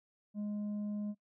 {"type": "tone with tanh clipping", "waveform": "sine", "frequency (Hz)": 207.7, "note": "G#3", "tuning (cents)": 0, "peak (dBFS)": -36, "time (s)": [0.34, 1.15], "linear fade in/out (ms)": 50, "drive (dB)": 4, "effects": ["noise-tail reverb RT60 0.1 s tail -23 dB re dry"]}